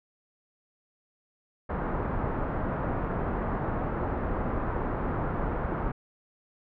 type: low-pass noise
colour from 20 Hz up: pink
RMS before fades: -30 dBFS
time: 1.69-5.92 s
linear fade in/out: 10 ms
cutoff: 1400 Hz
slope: 24 dB/octave
effects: none